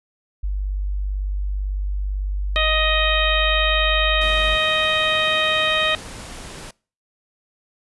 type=tone; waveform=sine; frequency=49 Hz; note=G1; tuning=in tune; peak=-20 dBFS; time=0.43-4.56 s; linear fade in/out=10 ms
type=harmonic tone; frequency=625 Hz; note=D#5; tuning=8 cents sharp; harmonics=1 / 2 / 3 / 4 / 5 / 6; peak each=-24 / -24 / -24 / -24 / -24 / -24 dBFS; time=2.56-5.95 s; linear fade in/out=0 ms
type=noise; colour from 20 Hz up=pink; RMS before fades=-36 dBFS; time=4.21-6.71 s; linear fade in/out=5 ms
effects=noise-tail reverb RT60 0.4 s tail -25 dB re dry + resampled to 24000 Hz